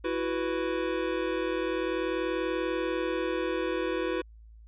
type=chord; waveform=square; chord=E suspended second; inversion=none; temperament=equal; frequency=329.6 / 370 / 493.9 Hz; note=E4 / F#4 / B4; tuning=0 / 0 / 0 cents; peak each=-33 / -33 / -33 dBFS; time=0.04-4.22 s; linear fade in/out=10 ms; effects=added 55 Hz sine -48 dBFS peak until 4.67 s + resampled to 8000 Hz